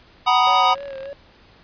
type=chord; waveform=square; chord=B major seventh; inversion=second; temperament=equal with one note detuned; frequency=748.6 / 932.3 / 987.8 / 1244.5 Hz; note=F#5 / A#5 / B5 / D#6; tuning=+20 / 0 / 0 / 0 cents; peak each=-19 / -23 / -20 / -19 dBFS; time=0.26-0.75 s; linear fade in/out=20 ms
type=tone with vibrato; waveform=triangle; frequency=549 Hz; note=C#5; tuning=17 cents flat; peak=-28 dBFS; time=0.47-1.13 s; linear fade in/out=0 ms; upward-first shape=sine; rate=3.4 Hz; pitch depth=50 cents each way
type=click train; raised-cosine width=0.3 ms; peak=-24 dBFS; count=24; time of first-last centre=0.48-1.056 s; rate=39.9 Hz
effects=pink hiss -51 dBFS RMS until 1.63 s + resampled to 11025 Hz